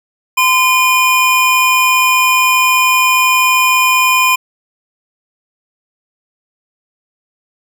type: tone pair together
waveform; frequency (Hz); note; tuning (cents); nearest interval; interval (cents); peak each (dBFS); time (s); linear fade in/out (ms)
square; 1024.6 / 2435; C6 / D#7; -37 / -38; octave + minor third; 1499; -12; 0.37-4.36; 10
effects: none